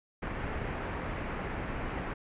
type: low-pass noise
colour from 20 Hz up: pink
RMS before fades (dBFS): -36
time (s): 0.22-2.14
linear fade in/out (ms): 10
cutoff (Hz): 2300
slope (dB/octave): 24
effects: resampled to 8000 Hz